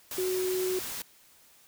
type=tone in noise; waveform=sine; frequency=370 Hz; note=F#4; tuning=in tune; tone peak=-27 dBFS; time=0.18-0.79 s; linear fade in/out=2 ms; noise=white; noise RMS=-37 dBFS; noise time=0.11-1.02 s; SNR=+7 dB; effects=white hiss -59 dBFS RMS until 1.67 s